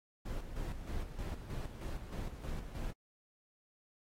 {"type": "noise with tremolo", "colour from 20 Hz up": "brown", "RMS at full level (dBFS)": -39, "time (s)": [0.25, 2.93], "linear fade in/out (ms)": 10, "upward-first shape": "square", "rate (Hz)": 3.2, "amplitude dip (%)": 55, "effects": ["AAC 48 kbps"]}